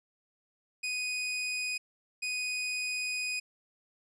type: tone bursts at uneven times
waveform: sawtooth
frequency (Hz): 2489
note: D#7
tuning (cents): 0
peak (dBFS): -28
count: 2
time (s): 0.83-1.78 / 2.22-3.4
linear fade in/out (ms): 10
effects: resampled to 22050 Hz